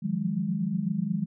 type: tone cluster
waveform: sine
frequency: 156.2 / 172.8 / 180.9 / 206.6 Hz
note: D#3 / F3 / F#3 / G#3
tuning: +7 / -18 / -39 / -9 cents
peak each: -33 / -35 / -30 / -29 dBFS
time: 0.02-1.26 s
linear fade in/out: 20 ms
effects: none